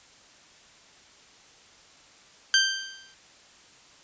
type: tone with exponential decay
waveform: 15% pulse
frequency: 1568 Hz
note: G6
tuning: in tune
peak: -9 dBFS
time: 2.54-3.14 s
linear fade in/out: 1 ms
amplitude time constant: 130 ms
effects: white hiss -54 dBFS RMS until 4.03 s + resampled to 16000 Hz